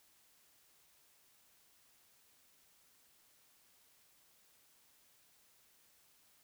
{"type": "silence", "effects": ["white hiss -69 dBFS RMS until 6.43 s"]}